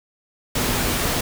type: tone in noise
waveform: sine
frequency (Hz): 246.9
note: B3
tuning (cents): 0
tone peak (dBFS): -30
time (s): 0.56-1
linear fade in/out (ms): 5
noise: pink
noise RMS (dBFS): -22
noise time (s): 0.55-1.21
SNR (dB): -11
effects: none